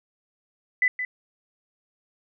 sine tone with echo, 2000 Hz, B6, 21 cents sharp, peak -17 dBFS, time 0.82-0.88 s, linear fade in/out 2 ms, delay 170 ms, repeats 1, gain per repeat -9 dB, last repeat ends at 1.05 s, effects none

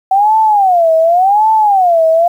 sine tone with vibrato, 753 Hz, F#5, 30 cents sharp, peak -6 dBFS, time 0.11-2.28 s, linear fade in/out 5 ms, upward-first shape sine, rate 0.89 Hz, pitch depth 270 cents each way, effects 7-bit

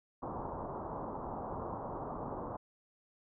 white low-pass noise, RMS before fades -41 dBFS, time 0.22-2.57 s, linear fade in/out 10 ms, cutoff 1100 Hz, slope 48 dB/octave, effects none

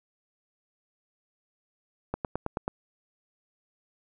click train, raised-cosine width 1 ms, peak -15 dBFS, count 6, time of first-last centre 2.14-2.679 s, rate 9.27 Hz, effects none

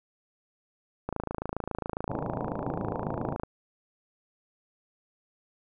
click train, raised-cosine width 1 ms, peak -17 dBFS, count 65, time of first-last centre 1.09-3.434 s, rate 27.3 Hz
pink band-pass noise, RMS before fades -35 dBFS, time 2.09-3.36 s, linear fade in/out 10 ms, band 100 to 980 Hz, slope 96 dB/octave
effects none

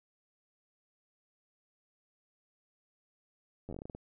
slowing click train, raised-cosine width 2 ms, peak -30 dBFS, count 11, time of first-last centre 3.69-3.95 s, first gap 10 ms, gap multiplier 1.2, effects none

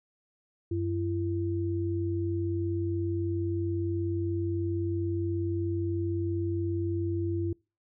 sine tone pair together, 94.8 / 337.8 Hz, F#2 / E4, +43 / +42 cents, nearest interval octave + minor seventh, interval 2199 cents, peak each -30 / -30 dBFS, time 0.71-7.53 s, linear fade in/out 5 ms, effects noise-tail reverb RT60 0.3 s tail -25 dB re dry

